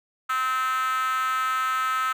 5% pulse tone with high-pass filter, 258.7 Hz, C4, 19 cents flat, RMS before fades -25 dBFS, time 0.29-2.13 s, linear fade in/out 10 ms, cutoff 1300 Hz, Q 9.4, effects none

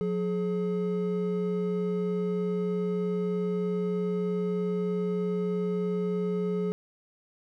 triangle tone pair together, 180 / 423.2 Hz, F#3 / G#4, -47 / +33 cents, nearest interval octave + minor third, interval 1480 cents, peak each -27 dBFS, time 0.01-6.72 s, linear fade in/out 0 ms, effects none

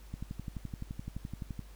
click train, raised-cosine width 5 ms, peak -26 dBFS, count 18, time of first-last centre 0.14-1.593 s, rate 11.7 Hz, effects added 50 Hz sine -49 dBFS peak until 1.75 s + pink hiss -60 dBFS RMS until 1.75 s

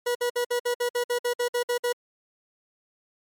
40% pulse tone bursts, 484.9 Hz, B4, 32 cents flat, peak -22 dBFS, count 13, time 0.06-1.928 s, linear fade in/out 10 ms, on 92 ms, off 56 ms, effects MP3 64 kbps

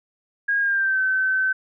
sine tone with pitch glide, 1633 to 1532.5 Hz, G#6 to G6, -30 to -40 cents, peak -18 dBFS, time 0.48-1.53 s, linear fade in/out 10 ms, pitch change -110 cents, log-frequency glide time 0.6-1 s, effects none

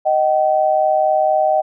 sine tone pair together, 622.3 / 766.4 Hz, D#5 / G5, 0 / -39 cents, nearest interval major third, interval 361 cents, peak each -15 dBFS, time 0.05-1.62 s, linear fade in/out 20 ms, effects none

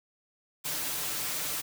white noise with comb filter, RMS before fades -33 dBFS, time 0.64-1.62 s, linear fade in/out 20 ms, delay 6.7 ms, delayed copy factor +0.65, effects none

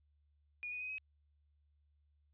sine tone with pitch steps, 2445 / 2476 / 2508 / 2540 Hz, D#7 / D#7 / D#7 / D#7, -31 / -9 / +13 / +35 cents, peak -40 dBFS, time 0.63-0.982 s, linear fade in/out 0 ms, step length 88 ms, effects added 73 Hz sine -70 dBFS peak until 2.33 s + resampled to 8000 Hz

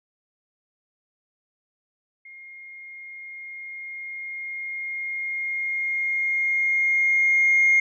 sine tone with level ramp, 2134 Hz, C7, 34 cents sharp, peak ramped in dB -41 to -13 dBFS, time 2.25-7.8 s, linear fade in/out 5 ms, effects tanh soft clip ceiling -11 dBFS

